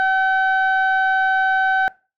sine tone pair together, 762 / 1527.4 Hz, G5 / G6, -49 / -45 cents, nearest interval octave, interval 1204 cents, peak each -16 dBFS, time 0-1.88 s, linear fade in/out 0 ms, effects noise-tail reverb RT60 0.3 s tail -22 dB re dry + tanh soft clip ceiling -11 dBFS

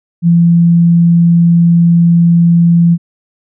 sine tone, 170 Hz, F3, 46 cents flat, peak -4 dBFS, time 0.22-2.98 s, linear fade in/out 50 ms, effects none

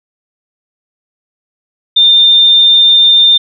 sine tone, 3607 Hz, A7, 42 cents sharp, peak -3 dBFS, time 1.96-3.38 s, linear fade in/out 10 ms, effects none

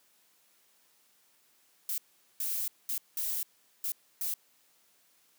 violet noise bursts at uneven times, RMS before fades -33 dBFS, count 6, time 1.89-1.98 / 2.4-2.68 / 2.89-2.98 / 3.17-3.43 / 3.84-3.92 / 4.21-4.34 s, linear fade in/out 2 ms, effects white hiss -67 dBFS RMS until 5.38 s + high-pass 150 Hz 12 dB/octave

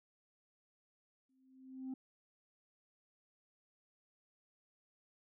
sine tone with exponential growth, 261.6 Hz, C4, in tune, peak -36 dBFS, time 1.29-1.94 s, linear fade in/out 5 ms, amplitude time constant 140 ms, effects tanh soft clip ceiling -38 dBFS

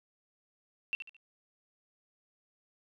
sine tone with echo, 2703 Hz, E7, 43 cents sharp, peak -29 dBFS, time 0.93-0.95 s, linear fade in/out 0 ms, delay 72 ms, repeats 3, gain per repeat -9 dB, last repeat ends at 1.166 s, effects none

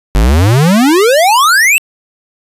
square exponential sweep, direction up, 46.77 to 2752 Hz, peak -6 dBFS, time 0.15-1.78 s, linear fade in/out 0 ms, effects resampled to 32000 Hz

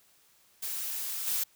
blue noise with level steps, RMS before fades -35 / -30 dBFS, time 0.62-1.44 s, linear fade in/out 10 ms, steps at 1.26 s, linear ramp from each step 20 ms, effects white hiss -64 dBFS RMS until 1.55 s

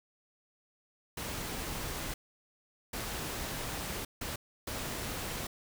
pink noise bursts at uneven times, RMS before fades -38 dBFS, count 4, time 1.17-2.14 / 2.93-4.05 / 4.21-4.36 / 4.67-5.47 s, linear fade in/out 5 ms, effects none

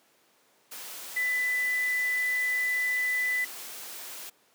sine tone in noise, 1995 Hz, B6, 17 cents sharp, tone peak -25 dBFS, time 1.16-3.45 s, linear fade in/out 10 ms, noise white, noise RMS -41 dBFS, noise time 0.71-4.3 s, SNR +13 dB, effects pink hiss -64 dBFS RMS until 4.54 s + high-pass 300 Hz 12 dB/octave

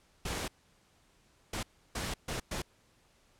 pink noise bursts at uneven times, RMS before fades -36 dBFS, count 5, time 0.25-0.48 / 1.53-1.63 / 1.95-2.14 / 2.28-2.4 / 2.51-2.62 s, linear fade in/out 5 ms, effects pink hiss -67 dBFS RMS until 3.39 s + low-pass 10000 Hz 12 dB/octave

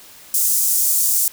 pink high-pass noise, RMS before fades -17 dBFS, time 0.34-1.28 s, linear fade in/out 2 ms, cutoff 7200 Hz, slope 24 dB/octave, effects white hiss -43 dBFS RMS until 1.32 s

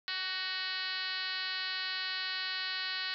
sine tone with frequency modulation, 2960 Hz, F#7, in tune, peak -33 dBFS, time 0.08-3.14 s, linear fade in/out 0 ms, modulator 366 Hz, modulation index 4.5, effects none

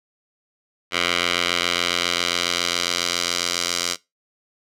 10% pulse tone with band-pass filter sweep, 87.31 Hz, F2, in tune, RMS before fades -23 dBFS, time 0.91-3.97 s, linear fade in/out 50 ms, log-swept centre 2800 to 5400 Hz, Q 1.3, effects noise-tail reverb RT60 0.2 s tail -20 dB re dry

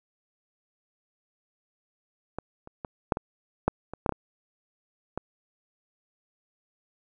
clicks, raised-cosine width 1 ms, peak -18 / -29 / -20 / -7 / -17 / -7 / -22 / -12 / -7 / -19 / -16 dBFS, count 11, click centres 2.386 / 2.674 / 2.848 / 3.122 / 3.171 / 3.68 / 3.936 / 4.062 / 4.093 / 4.123 / 5.176 s, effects none

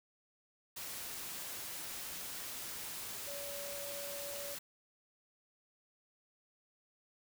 sine tone in noise, 569 Hz, C#5, 45 cents sharp, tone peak -45 dBFS, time 3.27-4.55 s, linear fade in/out 10 ms, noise white, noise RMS -44 dBFS, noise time 0.76-4.59 s, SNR -4 dB, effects none

